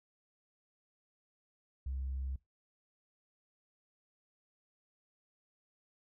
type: tone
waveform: sine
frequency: 66.4 Hz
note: C2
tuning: 26 cents sharp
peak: -34 dBFS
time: 1.86-2.36 s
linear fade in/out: 5 ms
effects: noise-tail reverb RT60 0.2 s tail -23 dB re dry + tanh soft clip ceiling -32 dBFS